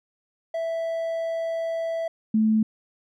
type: tone pair in turn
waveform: triangle / sine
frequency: 659.3 / 218.2 Hz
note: E5 / A3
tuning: 0 / -14 cents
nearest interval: octave + perfect fifth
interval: 1914 cents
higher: first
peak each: -23 / -17 dBFS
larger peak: second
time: 0.54-2.08 / 2.34-2.63 s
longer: first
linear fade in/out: 5 ms
effects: none